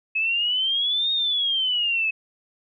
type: exponential two-way sweep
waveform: sine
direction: up then down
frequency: 2572 to 3729 to 2572 Hz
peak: -20 dBFS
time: 0.15-2.11 s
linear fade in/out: 10 ms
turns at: 1.12 s
effects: none